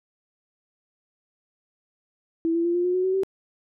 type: tone with pitch steps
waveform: sine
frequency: 329.6 / 336.9 / 344.4 / 352 / 359.8 / 367.8 / 376 / 384.3 Hz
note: E4 / E4 / F4 / F4 / F#4 / F#4 / F#4 / G4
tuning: 0 / +38 / -24 / +14 / -48 / -10 / +28 / -34 cents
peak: -20 dBFS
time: 2.45-3.234 s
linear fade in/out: 0 ms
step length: 98 ms
effects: none